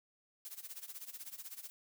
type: noise with tremolo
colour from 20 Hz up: blue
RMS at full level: -45 dBFS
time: 0.45-1.7 s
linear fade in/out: 0 ms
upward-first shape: sine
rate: 16 Hz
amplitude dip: 85%
effects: none

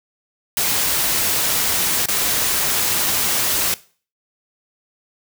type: noise with dropouts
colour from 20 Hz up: white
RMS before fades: -19 dBFS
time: 0.57-3.74 s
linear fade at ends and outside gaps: 1 ms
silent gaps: 2.058-2.085 s
effects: noise-tail reverb RT60 0.4 s tail -19 dB re dry

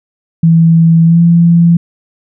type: tone with pitch glide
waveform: sine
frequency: 164.81 to 169.64 Hz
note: E3 to E3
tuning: 0 to +50 cents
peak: -3 dBFS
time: 0.43-1.77 s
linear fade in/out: 5 ms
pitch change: +50 cents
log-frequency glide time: 1.05-1.2 s
effects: none

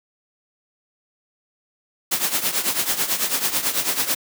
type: noise with tremolo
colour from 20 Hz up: white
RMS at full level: -19 dBFS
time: 2.11-4.15 s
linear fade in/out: 10 ms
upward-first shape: triangle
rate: 9.1 Hz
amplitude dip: 80%
effects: high-pass 150 Hz 12 dB/octave

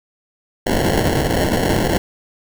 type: noise with sample-and-hold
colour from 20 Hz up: blue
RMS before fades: -17 dBFS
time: 0.66-1.98 s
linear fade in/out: 5 ms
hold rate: 1225 Hz
effects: none

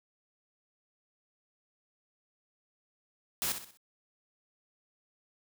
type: noise with echo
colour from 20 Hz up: white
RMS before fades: -32 dBFS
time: 3.42-3.52 s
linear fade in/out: 0 ms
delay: 63 ms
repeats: 4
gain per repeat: -8 dB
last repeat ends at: 3.772 s
effects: none

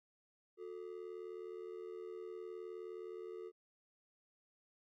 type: ring-modulated tone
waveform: triangle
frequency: 403.1 Hz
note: G4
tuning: 48 cents sharp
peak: -40 dBFS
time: 0.57-3.52 s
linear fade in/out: 50 ms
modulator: 39.7 Hz
effects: none

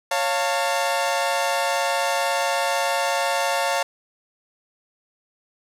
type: chord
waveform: sawtooth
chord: Db augmented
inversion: none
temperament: equal with one note detuned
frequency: 554.4 / 698.5 / 898.5 Hz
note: Db5 / F5 / A5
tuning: 0 / 0 / +36 cents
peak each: -21 dBFS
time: 0.11-3.83 s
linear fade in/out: 5 ms
effects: low-pass 12000 Hz 12 dB/octave + 9-bit

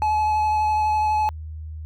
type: tone with vibrato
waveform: triangle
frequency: 854 Hz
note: G#5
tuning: 48 cents sharp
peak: -16 dBFS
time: 0.02-1.29 s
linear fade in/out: 0 ms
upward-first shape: triangle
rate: 12 Hz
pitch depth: 15 cents each way
effects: added 78 Hz sine -31 dBFS peak until 1.85 s

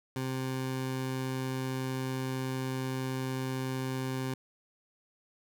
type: tone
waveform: 20% pulse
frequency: 130.81 Hz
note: C3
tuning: in tune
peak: -27 dBFS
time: 0.16-4.34 s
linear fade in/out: 2 ms
effects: none

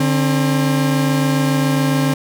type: tone pair together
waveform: 40% pulse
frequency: 146.83 / 266.5 Hz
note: D3 / C4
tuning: 0 / +32 cents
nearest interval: minor seventh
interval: 1032 cents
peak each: -16 dBFS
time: 0-2.14 s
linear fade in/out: 5 ms
effects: none

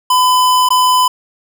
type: tone with dropouts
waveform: square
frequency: 1007 Hz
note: B5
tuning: 33 cents sharp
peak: -9 dBFS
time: 0.1-1.08 s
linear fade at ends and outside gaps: 5 ms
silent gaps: 0.689-0.704 s
effects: none

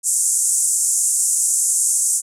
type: band-pass noise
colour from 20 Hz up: pink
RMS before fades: -18 dBFS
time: 0.03-2.22 s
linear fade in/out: 50 ms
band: 6900 to 10000 Hz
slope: 48 dB/octave
effects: none

